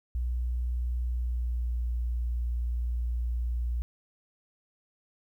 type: tone with pitch glide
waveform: sine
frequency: 60.7 to 59.62 Hz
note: B1 to A#1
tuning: -29 to +40 cents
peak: -27 dBFS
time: 0.15-3.82 s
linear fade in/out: 0 ms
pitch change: -31 cents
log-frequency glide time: 0.99-1.86 s
effects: 11-bit